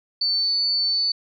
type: tone with amplitude modulation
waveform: sine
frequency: 4501 Hz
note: C#8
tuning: 26 cents sharp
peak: -17 dBFS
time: 0.21-1.12 s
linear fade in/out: 5 ms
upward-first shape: sine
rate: 192 Hz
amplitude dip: 40%
effects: none